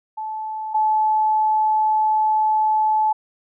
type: tone pair in turn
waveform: sine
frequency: 869 / 864.1 Hz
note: A5 / A5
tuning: -22 / -32 cents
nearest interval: unison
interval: 10 cents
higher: first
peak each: -25 / -15 dBFS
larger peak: second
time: 0.17-0.74 / 0.74-3.13 s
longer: second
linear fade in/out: 10 ms
effects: none